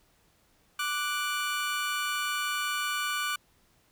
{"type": "tone pair together", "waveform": "25% pulse", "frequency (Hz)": [1174.7, 1480], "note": ["D6", "F#6"], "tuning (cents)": [0, 0], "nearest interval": "major third", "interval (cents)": 400, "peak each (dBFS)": -28, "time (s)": [0.79, 3.36], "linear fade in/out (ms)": 5, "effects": ["pink hiss -66 dBFS RMS until 3.91 s"]}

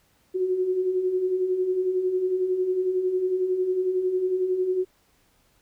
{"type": "beating tone pair", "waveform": "sine", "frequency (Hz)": [360, 371], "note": ["F#4", "F#4"], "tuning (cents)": [-47, 5], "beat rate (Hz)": 11, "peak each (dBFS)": [-31, -22], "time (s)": [0.34, 4.85], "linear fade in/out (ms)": 20, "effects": ["pink hiss -64 dBFS RMS until 5.61 s"]}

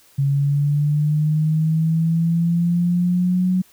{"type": "linear sweep", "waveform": "sine", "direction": "up", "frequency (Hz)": [138.2, 185], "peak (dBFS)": -15, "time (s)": [0.18, 3.62], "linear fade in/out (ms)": 10, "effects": ["white hiss -53 dBFS RMS until 3.72 s"]}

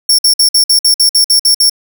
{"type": "tone bursts", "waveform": "sawtooth", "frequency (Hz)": 5470, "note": "F8", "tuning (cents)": -37, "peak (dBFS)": -3, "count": 11, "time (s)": [0.09, 1.697], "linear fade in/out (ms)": 5, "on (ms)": 97, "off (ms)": 54, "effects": []}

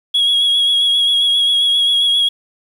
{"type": "tone with vibrato", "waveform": "sine", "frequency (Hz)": 3322, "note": "G#7", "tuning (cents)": 0, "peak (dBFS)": -9, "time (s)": [0.14, 2.29], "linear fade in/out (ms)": 10, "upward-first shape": "sine", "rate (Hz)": 7.5, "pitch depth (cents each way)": 25, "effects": ["tanh soft clip ceiling -9 dBFS", "7-bit"]}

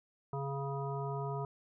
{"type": "harmonic tone", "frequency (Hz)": 138.59, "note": "C#3", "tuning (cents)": 0, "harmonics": [1, 3, 5, 7, 9], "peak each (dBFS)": [-37, -41, -44, -43, -47], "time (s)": [0.33, 1.45], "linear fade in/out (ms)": 2, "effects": []}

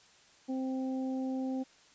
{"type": "harmonic tone", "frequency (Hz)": 261.6, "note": "C4", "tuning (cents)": 0, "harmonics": [1, 2, 3], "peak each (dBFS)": [-32, -42, -46], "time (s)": [0.48, 1.64], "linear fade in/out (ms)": 20, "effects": ["white hiss -61 dBFS RMS until 1.94 s", "resampled to 16000 Hz"]}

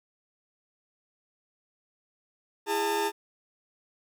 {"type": "tone cluster", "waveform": "40% pulse", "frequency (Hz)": [333.2, 410.5, 894], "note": ["E4", "G#4", "A5"], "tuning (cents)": [19, -20, 27], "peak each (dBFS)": [-35, -28, -28], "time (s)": [2.66, 3.12], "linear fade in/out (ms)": 50, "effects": []}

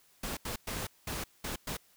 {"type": "noise bursts at uneven times", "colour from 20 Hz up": "pink", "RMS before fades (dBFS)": -37, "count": 6, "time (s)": [[0.23, 0.37], [0.45, 0.56], [0.67, 0.87], [1.07, 1.24], [1.44, 1.56], [1.67, 1.77]], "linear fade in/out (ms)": 5, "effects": ["white hiss -65 dBFS RMS until 1.96 s"]}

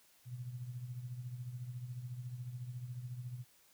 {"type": "tone with tremolo", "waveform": "sine", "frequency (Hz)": 123.47, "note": "B2", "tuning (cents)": 0, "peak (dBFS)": -38, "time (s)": [0.25, 3.45], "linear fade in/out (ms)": 50, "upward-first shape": "triangle", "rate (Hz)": 14, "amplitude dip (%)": 70, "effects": ["white hiss -67 dBFS RMS until 3.73 s"]}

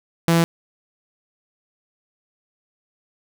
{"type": "tone", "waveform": "sawtooth", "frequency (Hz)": 167.2, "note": "E3", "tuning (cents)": 25, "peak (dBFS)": -10, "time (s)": [0.28, 0.44], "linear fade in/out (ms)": 0, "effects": []}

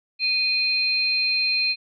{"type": "tone pair together", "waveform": "sine", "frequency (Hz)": [2479, 4169], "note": ["D#7", "C8"], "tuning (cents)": [-7, -7], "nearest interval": "major sixth", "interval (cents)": 900, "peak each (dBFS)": -22, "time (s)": [0.19, 1.76], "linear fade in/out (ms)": 50, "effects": []}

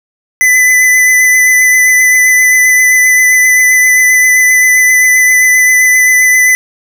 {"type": "tone with vibrato", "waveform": "square", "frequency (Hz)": 2007, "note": "B6", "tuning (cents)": 27, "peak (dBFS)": -5, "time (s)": [0.41, 6.55], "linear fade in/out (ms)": 0, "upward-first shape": "sine", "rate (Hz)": 7.6, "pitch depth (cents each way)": 14, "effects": []}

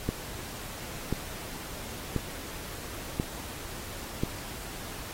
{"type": "click train", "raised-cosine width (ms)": 3, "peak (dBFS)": -14, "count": 5, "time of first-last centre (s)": [0.09, 4.235], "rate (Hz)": 0.965, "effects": ["pink hiss -41 dBFS RMS until 5.13 s", "AAC 48 kbps"]}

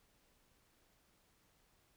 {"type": "silence", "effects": ["pink hiss -73 dBFS RMS until 1.96 s"]}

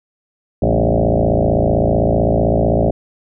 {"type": "tone with frequency modulation", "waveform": "sine", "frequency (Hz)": 236.6, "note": "A#3", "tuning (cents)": 26, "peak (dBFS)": -11, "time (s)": [0.62, 2.91], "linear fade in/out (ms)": 5, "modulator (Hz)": 55.7, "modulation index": 7.8, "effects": []}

